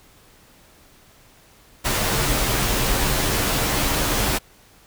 pink noise with comb filter, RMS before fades -21 dBFS, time 1.84-4.39 s, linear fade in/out 20 ms, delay 12 ms, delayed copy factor -0.65, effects pink hiss -52 dBFS RMS until 4.86 s

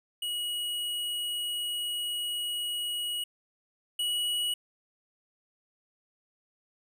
square tone pair in turn, 2908 / 2922 Hz, F#7 / F#7, -31 / -22 cents, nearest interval unison, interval 9 cents, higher second, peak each -31 / -28 dBFS, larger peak second, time 0.22-3.24 / 3.99-4.54 s, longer first, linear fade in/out 5 ms, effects none

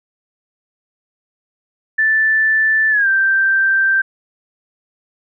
sine tone with pitch glide, 1760 to 1568 Hz, A6 to G6, 0 to 0 cents, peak -11 dBFS, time 1.98-4.02 s, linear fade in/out 10 ms, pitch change -200 cents, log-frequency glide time 2.9-3.08 s, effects none

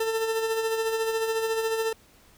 40% pulse tone with tremolo, 447.2 Hz, A4, 28 cents sharp, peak -22 dBFS, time 0-1.93 s, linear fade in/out 5 ms, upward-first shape sine, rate 14 Hz, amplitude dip 45%, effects pink hiss -57 dBFS RMS until 2.37 s

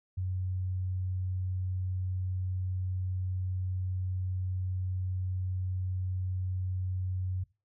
sine tone, 92.5 Hz, F#2, in tune, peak -30 dBFS, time 0.17-7.44 s, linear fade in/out 10 ms, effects noise-tail reverb RT60 0.3 s tail -21 dB re dry

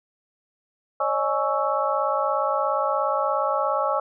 sine tone cluster, 550 / 607 / 838 / 1114 / 1318 Hz, C#5 / D#5 / G#5 / C#6 / E6, -14 / -43 / +15 / +8 / -1 cents, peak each -27 dBFS, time 1-4 s, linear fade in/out 5 ms, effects none

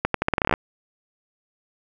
accelerating click train, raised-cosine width 0.5 ms, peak -4 dBFS, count 13, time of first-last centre 0.05-0.539 s, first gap 93 ms, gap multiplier 0.83, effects none

